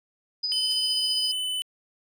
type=tone with tremolo; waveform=sine; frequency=4978 Hz; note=D#8; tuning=in tune; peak=-23 dBFS; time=0.43-1.32 s; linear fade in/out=10 ms; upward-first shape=triangle; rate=15 Hz; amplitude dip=45%
type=tone with pitch glide; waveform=square; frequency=3045 to 3008 Hz; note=F#7 to F#7; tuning=+49 to +28 cents; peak=-27 dBFS; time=0.52-1.62 s; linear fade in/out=0 ms; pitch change=-21 cents; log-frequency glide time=0.7-1.47 s
type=noise with exponential decay; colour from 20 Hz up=blue; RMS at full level=-38 dBFS; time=0.71-0.84 s; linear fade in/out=0 ms; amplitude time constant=27 ms
effects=resampled to 32000 Hz